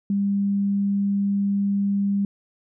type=tone; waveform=sine; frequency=199.8 Hz; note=G3; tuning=33 cents sharp; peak=-19 dBFS; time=0.1-2.25 s; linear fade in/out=2 ms; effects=none